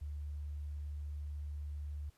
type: tone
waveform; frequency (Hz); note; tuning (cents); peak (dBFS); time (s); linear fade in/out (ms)
sine; 73.5; D2; +2; -39; 0.01-2.1; 10
effects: pink hiss -71 dBFS RMS until 2.17 s + resampled to 32000 Hz